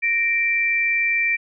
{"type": "tone pair together", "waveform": "sine", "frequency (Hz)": [1856.3, 2349], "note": ["A#6", "D7"], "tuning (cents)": [-8, 0], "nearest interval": "major third", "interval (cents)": 408, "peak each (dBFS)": [-24, -18], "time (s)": [0.02, 1.37], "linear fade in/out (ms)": 20, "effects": []}